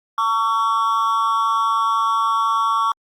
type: tone with amplitude modulation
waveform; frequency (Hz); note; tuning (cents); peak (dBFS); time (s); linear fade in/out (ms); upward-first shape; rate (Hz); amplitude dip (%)
triangle; 1126; C#6; +27; -10; 0.18-2.92; 2; sine; 219; 90
effects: Opus 32 kbps